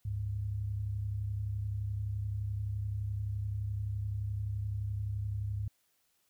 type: tone pair together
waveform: sine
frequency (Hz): 71.5 / 103.16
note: D2 / G#2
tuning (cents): -46 / -11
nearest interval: tritone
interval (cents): 635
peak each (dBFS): -40 / -33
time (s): 0.05-5.68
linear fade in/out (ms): 5
effects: white hiss -74 dBFS RMS until 6.29 s